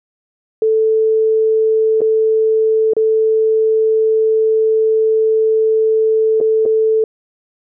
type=tone with dropouts; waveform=sine; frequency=440 Hz; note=A4; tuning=in tune; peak=-10 dBFS; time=0.62-7.04 s; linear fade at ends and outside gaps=2 ms; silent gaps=2.007-2.016 / 2.935-2.966 / 6.403-6.411 / 6.654-6.66 s; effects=none